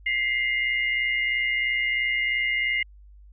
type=tone cluster; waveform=sine; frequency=1980 / 2103 / 2849 Hz; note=B6 / C7 / F7; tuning=+4 / +8 / +34 cents; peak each=-31 / -23 / -31 dBFS; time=0.06-2.83 s; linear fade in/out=5 ms; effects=added 50 Hz sine -46 dBFS peak until 3.32 s